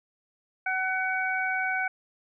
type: harmonic tone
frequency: 752 Hz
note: F#5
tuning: 28 cents sharp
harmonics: 1 / 2 / 3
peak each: -31 / -28 / -31 dBFS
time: 0.66-1.88 s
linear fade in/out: 5 ms
effects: none